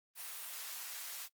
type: high-pass noise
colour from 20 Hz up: white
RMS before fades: -45 dBFS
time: 0.15-1.29 s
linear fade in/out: 50 ms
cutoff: 800 Hz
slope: 12 dB/octave
effects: noise-tail reverb RT60 0.1 s tail -20 dB re dry + Opus 32 kbps